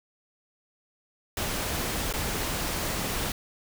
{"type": "noise with dropouts", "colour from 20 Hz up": "pink", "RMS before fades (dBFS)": -30, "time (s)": [1.37, 3.32], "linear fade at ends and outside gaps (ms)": 2, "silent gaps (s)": [2.127, 2.137], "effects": []}